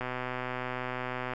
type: click train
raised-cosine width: 0.5 ms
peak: -19 dBFS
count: 168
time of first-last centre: 0.01-1.335 s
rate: 126 Hz
effects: none